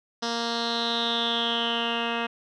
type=tone with low-pass filter sweep; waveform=10% pulse; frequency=233.1 Hz; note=A#3; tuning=in tune; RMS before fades=-27 dBFS; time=0.22-2.27 s; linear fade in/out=10 ms; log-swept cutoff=4900 to 2500 Hz; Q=8.2; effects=none